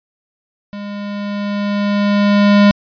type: tone with level ramp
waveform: square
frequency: 203.8 Hz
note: G#3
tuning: 32 cents flat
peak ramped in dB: -26 to -6 dBFS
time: 0.73-2.71 s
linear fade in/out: 0 ms
effects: resampled to 11025 Hz